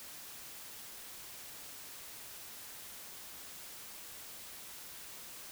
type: silence
effects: white hiss -49 dBFS RMS until 5.51 s